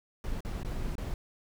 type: noise with dropouts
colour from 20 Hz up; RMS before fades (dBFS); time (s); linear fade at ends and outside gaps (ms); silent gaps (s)
brown; -34; 0.24-1.14; 1; 0.406-0.449 / 0.632-0.648 / 0.954-0.981
effects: none